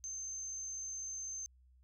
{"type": "tone", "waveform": "sine", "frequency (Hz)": 6272, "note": "G8", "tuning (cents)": 0, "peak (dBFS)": -40, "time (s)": [0.04, 1.46], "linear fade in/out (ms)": 0, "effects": ["added 63 Hz sine -62 dBFS peak until 1.83 s"]}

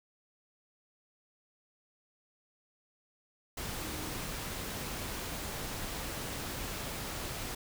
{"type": "tone in noise", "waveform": "sine", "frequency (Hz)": 311.1, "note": "D#4", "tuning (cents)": 0, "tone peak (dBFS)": -46, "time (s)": [3.79, 4.13], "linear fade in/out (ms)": 5, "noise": "pink", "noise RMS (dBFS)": -39, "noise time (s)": [3.57, 7.55], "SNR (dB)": -10, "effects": []}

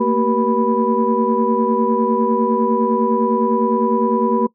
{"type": "tone cluster", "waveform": "sine", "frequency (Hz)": [224.1, 234, 383.1, 480.7, 987], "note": ["A3", "A#3", "G4", "B4", "B5"], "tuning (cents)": [32, 7, -40, -47, -1], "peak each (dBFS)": -20, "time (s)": [0, 4.47], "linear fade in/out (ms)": 10, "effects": ["noise-tail reverb RT60 0.1 s tail -21 dB re dry", "tanh soft clip ceiling -2 dBFS"]}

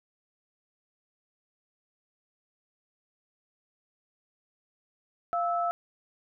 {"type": "tone pair together", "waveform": "sine", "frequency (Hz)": [693.9, 1310], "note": ["F5", "E6"], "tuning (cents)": [-11, -11], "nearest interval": "major seventh", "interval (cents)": 1100, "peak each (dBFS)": [-27, -30], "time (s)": [5.33, 5.71], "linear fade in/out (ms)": 0, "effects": []}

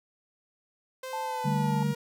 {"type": "tone with pitch glide", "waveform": "sawtooth", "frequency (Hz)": [519, 473.2], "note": ["C5", "A#4"], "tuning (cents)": [-14, 26], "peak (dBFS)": -32, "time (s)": [1.03, 1.95], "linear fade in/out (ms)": 5, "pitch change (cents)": -160, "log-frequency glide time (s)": [1.22, 1.76]}
{"type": "tone", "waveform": "sine", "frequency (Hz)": 880, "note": "A5", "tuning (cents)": 0, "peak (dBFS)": -31, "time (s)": [1.13, 1.83], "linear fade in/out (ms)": 2}
{"type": "chord", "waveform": "sine", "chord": "D suspended fourth", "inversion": "none", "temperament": "equal", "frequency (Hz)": [146.83, 196, 220], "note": ["D3", "G3", "A3"], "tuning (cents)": [0, 0, 0], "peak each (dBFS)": [-27, -30, -32], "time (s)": [1.44, 1.94], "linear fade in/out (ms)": 20}
{"effects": []}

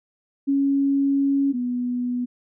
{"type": "tone pair in turn", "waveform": "sine", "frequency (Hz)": [277.2, 246], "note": ["C#4", "B3"], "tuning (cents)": [0, -7], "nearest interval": "major second", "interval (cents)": 207, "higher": "first", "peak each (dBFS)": [-17, -22], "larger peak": "first", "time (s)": [[0.47, 1.53], [1.53, 2.26]], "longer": "first", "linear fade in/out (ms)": 20, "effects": []}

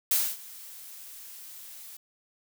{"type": "noise with ADSR envelope", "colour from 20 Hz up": "blue", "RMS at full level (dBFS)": -23, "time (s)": [0.11, 1.97], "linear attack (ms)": 3, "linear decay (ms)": 250, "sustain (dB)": -22, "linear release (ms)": 5, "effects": []}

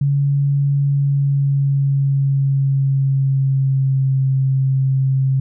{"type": "tone with pitch glide", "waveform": "sine", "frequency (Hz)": [140.8, 133.67], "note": ["C#3", "C3"], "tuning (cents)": [27, 37], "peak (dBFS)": -13, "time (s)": [0.01, 5.4], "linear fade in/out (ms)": 5, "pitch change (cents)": -90, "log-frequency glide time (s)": [0.84, 4.21], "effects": []}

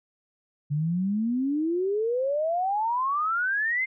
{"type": "exponential sweep", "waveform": "sine", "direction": "up", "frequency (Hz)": [142.1, 2127], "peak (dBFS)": -23, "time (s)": [0.7, 3.86], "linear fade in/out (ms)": 20, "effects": []}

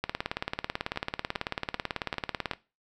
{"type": "two click trains", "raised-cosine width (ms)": 0.3, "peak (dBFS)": [-13, -21], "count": [46, 5], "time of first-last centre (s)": [[0.04, 2.513], [0.96, 2.535]], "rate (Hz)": [18.2, 2.54], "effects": ["noise-tail reverb RT60 0.3 s tail -18 dB re dry"]}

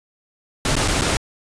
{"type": "noise with dropouts", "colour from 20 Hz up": "pink", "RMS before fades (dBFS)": -19, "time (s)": [0.65, 1.17], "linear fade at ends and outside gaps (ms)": 2, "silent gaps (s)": [[0.755, 0.765], [0.878, 0.882], [1.012, 1.018]], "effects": ["resampled to 22050 Hz"]}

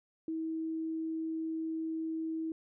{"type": "tone", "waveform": "sine", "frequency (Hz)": 321.8, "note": "E4", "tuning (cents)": -42, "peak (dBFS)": -33, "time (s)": [0.28, 2.52], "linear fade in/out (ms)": 2, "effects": []}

